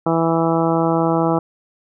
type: harmonic tone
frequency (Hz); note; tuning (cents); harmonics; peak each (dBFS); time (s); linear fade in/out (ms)
164.81; E3; 0; 1 / 2 / 3 / 4 / 5 / 6 / 7 / 8; -21 / -19 / -22 / -23 / -23 / -27 / -28 / -28; 0.06-1.39; 5
effects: none